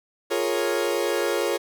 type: chord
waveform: 40% pulse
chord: Bb minor seventh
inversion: second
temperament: equal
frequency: 349.2 / 415.3 / 466.2 / 554.4 Hz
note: F4 / Ab4 / Bb4 / Db5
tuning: 0 / 0 / 0 / 0 cents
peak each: -27 dBFS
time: 0.3-1.58 s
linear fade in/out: 20 ms
effects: none